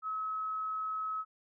sine tone, 1285 Hz, E6, 45 cents flat, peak -33 dBFS, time 0.02-1.25 s, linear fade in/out 50 ms, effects none

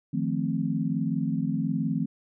sine chord, F dominant seventh, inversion third, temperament equal, 155.56 / 174.61 / 220 / 261.6 Hz, Eb3 / F3 / A3 / C4, 0 / 0 / 0 / 0 cents, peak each -30 dBFS, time 0.13-2.06 s, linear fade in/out 10 ms, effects none

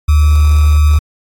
sine tone with sample-and-hold, 75 Hz, D2, 37 cents sharp, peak -5 dBFS, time 0.08-0.99 s, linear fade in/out 10 ms, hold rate 1225 Hz, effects AAC 64 kbps

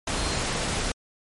sine tone in noise, 4186 Hz, C8, in tune, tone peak -37 dBFS, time 0.17-0.39 s, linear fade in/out 5 ms, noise pink, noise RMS -27 dBFS, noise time 0.07-0.92 s, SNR -13 dB, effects low-pass 11000 Hz 12 dB/octave + MP3 48 kbps

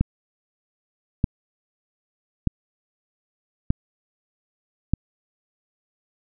click train, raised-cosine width 5 ms, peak -6 dBFS, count 5, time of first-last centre 0.01-4.936 s, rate 0.812 Hz, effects none

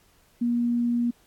sine tone, 238.5 Hz, A#3, 40 cents sharp, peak -21 dBFS, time 0.41-1.11 s, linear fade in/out 10 ms, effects pink hiss -61 dBFS RMS until 1.26 s + AAC 64 kbps

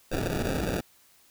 violet noise with sample-and-hold, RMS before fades -29 dBFS, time 0.11-0.81 s, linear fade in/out 10 ms, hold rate 1050 Hz, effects white hiss -60 dBFS RMS until 1.3 s

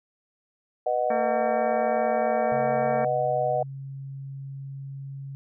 sine chord, B major, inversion none, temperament just, 493.9 / 617.4 / 740.8 Hz, B4 / D#5 / F#5, 0 / -14 / +2 cents, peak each -29 / -25 / -26 dBFS, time 0.86-3.63 s, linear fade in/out 5 ms
harmonic tone, 227.2 Hz, A#3, 44 cents flat, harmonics 1 / 2 / 3 / 4 / 5 / 6 / 7 / 8 / 10, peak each -32 / -35 / -37 / -38 / -39 / -40 / -40 / -41 / -42 dBFS, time 1.1-3.05 s, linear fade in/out 5 ms
sine tone with pitch glide, 135.7 to 137.36 Hz, C#3 to C#3, -36 to -15 cents, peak -34 dBFS, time 2.52-5.35 s, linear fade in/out 0 ms, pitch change +21 cents, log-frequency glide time 2.93-5.21 s
effects none

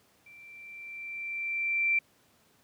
sine tone with level ramp, 2349 Hz, D7, in tune, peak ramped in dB -50 to -22 dBFS, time 0.26-1.99 s, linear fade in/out 5 ms, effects pink hiss -65 dBFS RMS until 2.63 s + high-pass 100 Hz 12 dB/octave

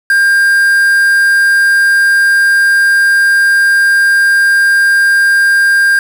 triangle tone with quantisation, 1600 Hz, G6, 35 cents sharp, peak -4 dBFS, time 0.1-5.99 s, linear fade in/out 2 ms, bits 4, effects none

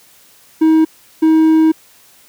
triangle tone bursts at uneven times, 317.9 Hz, D#4, 37 cents sharp, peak -5 dBFS, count 2, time 0.61-0.85 / 1.22-1.72 s, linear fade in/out 10 ms, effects white hiss -47 dBFS RMS until 2.28 s + high-pass 60 Hz 12 dB/octave

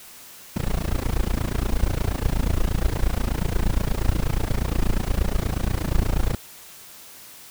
brown noise with amplitude modulation, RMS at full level -18 dBFS, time 0.56-6.35 s, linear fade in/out 2 ms, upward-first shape sine, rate 28.4 Hz, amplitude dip 100%, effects white hiss -44 dBFS RMS until 7.5 s

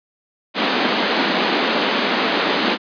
pink band-pass noise, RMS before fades -19 dBFS, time 0.54-2.78 s, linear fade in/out 50 ms, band 200 to 4500 Hz, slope 48 dB/octave, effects resampled to 11025 Hz

